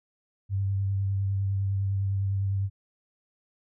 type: tone with vibrato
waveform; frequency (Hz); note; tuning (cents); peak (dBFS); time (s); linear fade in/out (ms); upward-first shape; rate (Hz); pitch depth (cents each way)
sine; 98; G2; 0; -24; 0.49-2.7; 50; triangle; 9.9; 23
effects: none